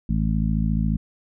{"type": "harmonic tone", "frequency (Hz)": 54.2, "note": "A1", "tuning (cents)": -25, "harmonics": [1, 2, 3, 4, 5], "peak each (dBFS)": [-23, -29, -24, -25, -35], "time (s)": [0.09, 0.97], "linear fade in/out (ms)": 5, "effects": []}